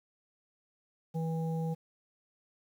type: harmonic tone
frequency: 162.5 Hz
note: E3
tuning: 24 cents flat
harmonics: 1 / 3 / 5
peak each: -31 / -40 / -44 dBFS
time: 1.14-1.75 s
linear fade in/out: 20 ms
effects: 10-bit